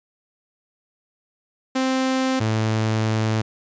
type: tone pair in turn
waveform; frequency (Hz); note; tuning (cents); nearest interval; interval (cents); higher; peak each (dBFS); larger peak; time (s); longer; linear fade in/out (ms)
sawtooth; 261.6 / 109.99; C4 / A2; 0 / 0; octave + minor third; 1500; first; -15; neither; 1.75-2.4 / 2.4-3.42; second; 10
effects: resampled to 16000 Hz